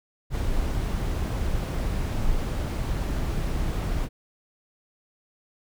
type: noise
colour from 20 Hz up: brown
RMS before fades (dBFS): -26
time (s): 0.3-4.09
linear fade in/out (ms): 50
effects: none